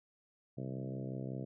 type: harmonic tone with a mistuned harmonic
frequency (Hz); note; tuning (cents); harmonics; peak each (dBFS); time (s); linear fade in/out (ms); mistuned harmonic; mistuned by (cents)
65.41; C2; 0; 2 / 3 / 4 / 5 / 6 / 7 / 8 / 9 / 10; -41 / -45 / -47 / -49 / -51 / -52 / -53 / -54 / -55; 0.57-1.45; 10; 2; +18
effects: none